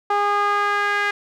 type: tone with band-pass filter sweep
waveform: sawtooth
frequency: 408.8 Hz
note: G#4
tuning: 27 cents flat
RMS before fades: -20 dBFS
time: 0.1-1.11 s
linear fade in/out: 5 ms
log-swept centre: 990 to 1800 Hz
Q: 2.8
effects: none